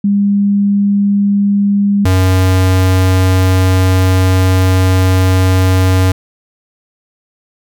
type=tone pair in turn; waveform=sine / square; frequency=201.5 / 93.19 Hz; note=G3 / F#2; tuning=+48 / +13 cents; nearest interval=octave + minor second; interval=1335 cents; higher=first; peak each=-8 dBFS; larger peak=neither; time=0.04-2.05 / 2.05-6.12 s; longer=second; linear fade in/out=5 ms; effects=none